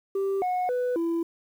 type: tone with pitch steps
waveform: sine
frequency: 390.9 / 729 / 496.1 / 334.4 Hz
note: G4 / F#5 / B4 / E4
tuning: -5 / -26 / +8 / +25 cents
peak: -21 dBFS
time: 0.15-1.23 s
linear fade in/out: 5 ms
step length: 270 ms
effects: tanh soft clip ceiling -23 dBFS + 9-bit